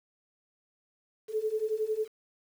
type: beating tone pair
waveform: sine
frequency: 427.4 / 438.4 Hz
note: G#4 / A4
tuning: +50 / -6 cents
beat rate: 11 Hz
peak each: -32 / -30 dBFS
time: 1.28-2.08 s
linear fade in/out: 50 ms
effects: 9-bit